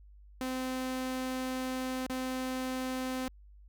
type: tone with dropouts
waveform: sawtooth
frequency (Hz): 258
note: C4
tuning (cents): -24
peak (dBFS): -29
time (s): 0.41-3.28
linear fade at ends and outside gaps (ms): 0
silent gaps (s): 2.064-2.098
effects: added 50 Hz sine -52 dBFS peak until 3.68 s